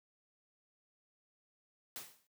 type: noise with exponential decay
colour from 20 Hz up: white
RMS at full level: -42 dBFS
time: 1.96-2.27 s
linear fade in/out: 1 ms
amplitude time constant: 67 ms
effects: noise-tail reverb RT60 0.1 s tail -17 dB re dry + high-pass 100 Hz 12 dB/octave